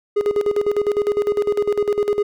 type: tone with tremolo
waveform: triangle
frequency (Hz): 412.8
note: G#4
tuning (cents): -10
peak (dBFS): -12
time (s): 0.16-2.23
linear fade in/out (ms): 10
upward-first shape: square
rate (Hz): 9.9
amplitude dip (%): 75
effects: none